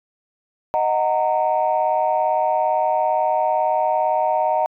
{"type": "chord", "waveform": "sine", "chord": "D# minor", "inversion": "none", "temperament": "equal with one note detuned", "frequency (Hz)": [622.3, 740, 922.7], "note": ["D#5", "F#5", "A#5"], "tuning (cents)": [0, 0, -18], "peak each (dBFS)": -20, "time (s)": [0.74, 4.66], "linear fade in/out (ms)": 0, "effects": ["tanh soft clip ceiling -9 dBFS"]}